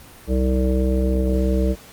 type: harmonic tone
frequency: 64.4 Hz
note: C2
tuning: 27 cents flat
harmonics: 1 / 3 / 5 / 7 / 9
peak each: -18 / -23 / -25 / -26 / -28 dBFS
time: 0.27-1.76 s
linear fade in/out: 50 ms
effects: pink hiss -44 dBFS RMS until 1.92 s + Opus 24 kbps